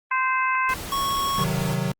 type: harmonic tone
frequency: 519 Hz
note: C5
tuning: 14 cents flat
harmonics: 2 / 3 / 4 / 5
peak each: -22 / -26 / -28 / -30 dBFS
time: 0.11-0.74 s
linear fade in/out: 5 ms
type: noise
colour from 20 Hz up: pink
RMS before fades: -34 dBFS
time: 0.69-1.74 s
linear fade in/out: 0 ms
type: tone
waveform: square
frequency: 1103 Hz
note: C#6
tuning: 9 cents flat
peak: -23 dBFS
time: 0.92-1.44 s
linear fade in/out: 2 ms
type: chord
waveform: square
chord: C diminished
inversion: none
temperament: equal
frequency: 130.81 / 155.56 / 185 Hz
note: C3 / Eb3 / Gb3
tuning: 0 / 0 / 0 cents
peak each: -28 dBFS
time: 1.38-1.92 s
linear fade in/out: 5 ms
effects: Opus 24 kbps